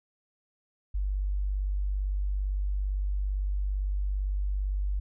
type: tone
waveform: sine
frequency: 48.86 Hz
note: G1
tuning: 5 cents flat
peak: -26 dBFS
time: 0.94-5 s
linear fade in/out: 10 ms
effects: none

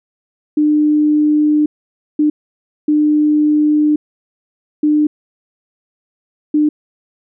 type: tone bursts at uneven times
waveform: sine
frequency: 300.7 Hz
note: D4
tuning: 41 cents sharp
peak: -9 dBFS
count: 5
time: 0.57-1.66 / 2.19-2.3 / 2.88-3.96 / 4.83-5.07 / 6.54-6.69 s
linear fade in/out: 5 ms
effects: none

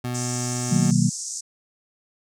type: tone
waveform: 25% pulse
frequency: 123.47 Hz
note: B2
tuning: in tune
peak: -22 dBFS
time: 0.04-0.91 s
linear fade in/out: 5 ms
type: band-pass noise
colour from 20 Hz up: pink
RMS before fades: -32 dBFS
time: 0.14-1.41 s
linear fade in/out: 10 ms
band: 5600 to 8300 Hz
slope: 48 dB/octave
type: chord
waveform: sine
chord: B major seventh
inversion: none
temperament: just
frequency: 123.47 / 154.34 / 185.21 / 231.5 Hz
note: B2 / D#3 / F#3 / A#3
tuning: 0 / -14 / +2 / -12 cents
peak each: -22 / -21 / -21 / -23 dBFS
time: 0.7-1.1 s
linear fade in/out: 20 ms
effects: none

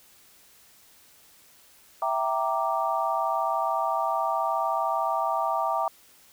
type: chord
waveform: sine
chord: E half-diminished seventh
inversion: none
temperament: equal with one note detuned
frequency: 659.3 / 778.6 / 932.3 / 1174.7 Hz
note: E5 / G5 / Bb5 / D6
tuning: 0 / -12 / 0 / 0 cents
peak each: -29 dBFS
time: 2.02-5.88 s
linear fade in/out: 2 ms
effects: white hiss -56 dBFS RMS until 6.32 s

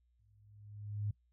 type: tone with exponential growth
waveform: sine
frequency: 103.83 Hz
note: G#2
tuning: in tune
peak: -32 dBFS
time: 0.19-1.11 s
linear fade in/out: 5 ms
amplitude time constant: 200 ms
effects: noise-tail reverb RT60 0.1 s tail -20 dB re dry + added 60 Hz sine -70 dBFS peak until 1.32 s

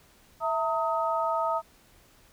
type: tone cluster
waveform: sine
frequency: 657 / 913 / 1263 Hz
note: E5 / A#5 / D#6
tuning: -6 / -36 / +26 cents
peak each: -29 dBFS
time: 0.4-1.62 s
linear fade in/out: 50 ms
effects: pink hiss -59 dBFS RMS until 2.32 s

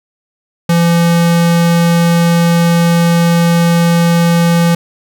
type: tone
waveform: square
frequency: 169.8 Hz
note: F3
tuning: 48 cents flat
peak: -8 dBFS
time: 0.69-4.75 s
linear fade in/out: 5 ms
effects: none

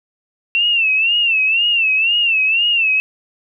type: tone with vibrato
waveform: sine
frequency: 2700 Hz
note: E7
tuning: 41 cents sharp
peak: -12 dBFS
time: 0.55-3 s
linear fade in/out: 0 ms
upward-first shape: sine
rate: 2 Hz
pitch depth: 110 cents each way
effects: none

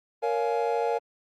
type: chord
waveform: triangle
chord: Bb minor seventh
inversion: none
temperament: just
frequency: 466.2 / 559.4 / 699.2 / 839.1 Hz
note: Bb4 / Db5 / F5 / Ab5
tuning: 0 / +16 / +2 / +18 cents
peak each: -25 / -30 / -29 / -28 dBFS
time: 0.22-0.99 s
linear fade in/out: 20 ms
effects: Opus 48 kbps

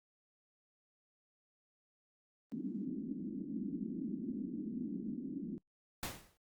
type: band-pass noise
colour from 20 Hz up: pink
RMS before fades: -41 dBFS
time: 2.52-5.58 s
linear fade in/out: 0 ms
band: 190 to 310 Hz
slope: 48 dB/octave
type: noise with exponential decay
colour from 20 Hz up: pink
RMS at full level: -37 dBFS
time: 6.03-6.37 s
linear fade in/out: 0 ms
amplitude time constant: 72 ms
effects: noise-tail reverb RT60 0.1 s tail -23 dB re dry + Opus 32 kbps

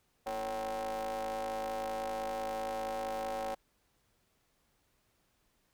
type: ring-modulated tone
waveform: 40% pulse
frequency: 105.8 Hz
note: G#2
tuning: 33 cents sharp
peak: -31 dBFS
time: 0.26-3.55 s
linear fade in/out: 10 ms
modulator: 660 Hz
effects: pink hiss -74 dBFS RMS until 5.73 s

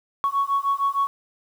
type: beating tone pair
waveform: sine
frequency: 1108.7 / 1115.2 Hz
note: C#6 / C#6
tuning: 0 / +10 cents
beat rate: 6.5 Hz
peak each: -22 dBFS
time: 0.24-1.07 s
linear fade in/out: 0 ms
effects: tanh soft clip ceiling -14 dBFS + 8-bit

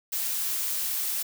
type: noise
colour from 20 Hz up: blue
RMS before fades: -29 dBFS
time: 0.12-1.23 s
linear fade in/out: 10 ms
effects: none

